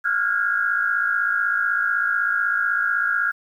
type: tone cluster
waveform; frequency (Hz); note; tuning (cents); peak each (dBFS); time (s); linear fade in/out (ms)
sine; 1390 / 1446 / 1639; F6 / F#6 / G#6; -9 / -40 / -23; -23; 0.04-3.32; 20
effects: 9-bit